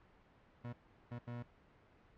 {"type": "tone bursts at uneven times", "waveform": "30% pulse", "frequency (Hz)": 120, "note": "B2", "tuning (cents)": -49, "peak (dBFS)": -40, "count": 3, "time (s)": [[0.64, 0.73], [1.11, 1.19], [1.27, 1.43]], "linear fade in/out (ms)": 10, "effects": ["pink hiss -66 dBFS RMS until 2.17 s", "low-pass 2000 Hz 12 dB/octave"]}